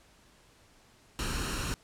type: noise with comb filter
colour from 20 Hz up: pink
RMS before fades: -33 dBFS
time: 1.19-1.74 s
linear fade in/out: 0 ms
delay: 0.72 ms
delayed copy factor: +0.6
effects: pink hiss -61 dBFS RMS until 1.83 s + low-pass 10000 Hz 12 dB/octave